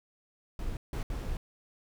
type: noise bursts at uneven times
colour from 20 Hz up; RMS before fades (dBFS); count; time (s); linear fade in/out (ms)
brown; -34; 3; 0.59-0.77 / 0.93-1.03 / 1.1-1.37; 2
effects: none